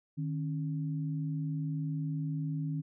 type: tone pair together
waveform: sine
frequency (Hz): 153.6 / 273.7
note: D#3 / C#4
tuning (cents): -22 / -22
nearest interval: minor seventh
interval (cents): 1000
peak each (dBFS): -32 / -39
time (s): 0.17-2.82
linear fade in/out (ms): 20
effects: none